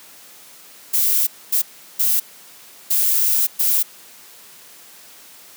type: noise bursts at uneven times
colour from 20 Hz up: violet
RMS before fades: -17 dBFS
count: 5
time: 0.93-1.27 / 1.52-1.62 / 1.99-2.2 / 2.9-3.47 / 3.59-3.83 s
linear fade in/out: 10 ms
effects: white hiss -44 dBFS RMS until 5.56 s + high-pass 150 Hz 12 dB/octave